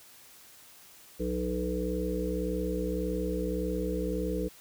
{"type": "harmonic tone with a mistuned harmonic", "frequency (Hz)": 61.74, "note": "B1", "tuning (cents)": 0, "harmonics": [1, 3, 5, 7, 8], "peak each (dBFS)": [-35, -35, -35, -35, -35], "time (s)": [1.19, 4.49], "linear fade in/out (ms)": 20, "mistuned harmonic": 3, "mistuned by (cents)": -29, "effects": ["white hiss -54 dBFS RMS until 4.6 s"]}